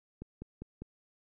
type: click train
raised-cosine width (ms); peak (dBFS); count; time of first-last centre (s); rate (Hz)
3; -29; 4; 0.22-0.82; 5
effects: none